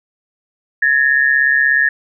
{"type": "tone pair together", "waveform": "sine", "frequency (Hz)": [1685.3, 1822], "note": ["G#6", "A#6"], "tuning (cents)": [25, -40], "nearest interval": "minor second", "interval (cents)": 135, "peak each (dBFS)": -13, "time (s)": [0.82, 1.89], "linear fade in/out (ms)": 5, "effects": []}